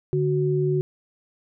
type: tone pair together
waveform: sine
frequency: 146.37 / 370 Hz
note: D3 / F#4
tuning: -5 / 0 cents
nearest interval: octave + major third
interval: 1605 cents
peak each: -22 dBFS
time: 0.13-0.81 s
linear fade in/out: 0 ms
effects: none